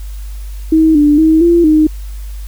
sine tone with pitch steps, 318.3 / 294.5 / 317.7 / 341.6 / 309.1 Hz, D#4 / D4 / D#4 / F4 / D#4, +39 / +5 / +36 / -38 / -11 cents, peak -5 dBFS, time 0.72-1.87 s, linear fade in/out 5 ms, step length 230 ms, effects added 50 Hz sine -22 dBFS peak until 2.47 s + white hiss -42 dBFS RMS until 2.47 s

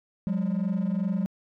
triangle tone pair together, 180 / 202.6 Hz, F#3 / G#3, -47 / -43 cents, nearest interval major second, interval 204 cents, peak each -24 dBFS, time 0.27-1.26 s, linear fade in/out 0 ms, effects tanh soft clip ceiling -19 dBFS

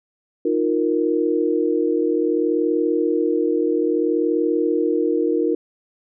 sine chord, Eb suspended second, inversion none, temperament equal with one note detuned, 311.1 / 351.7 / 466.2 Hz, Eb4 / F4 / Bb4, 0 / +12 / 0 cents, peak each -21 dBFS, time 0.45-5.55 s, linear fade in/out 5 ms, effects none

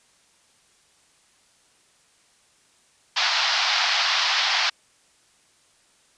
white band-pass noise, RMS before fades -22 dBFS, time 3.16-4.7 s, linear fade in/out 10 ms, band 700 to 5200 Hz, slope 48 dB/octave, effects white hiss -60 dBFS RMS until 6.17 s + resampled to 22050 Hz

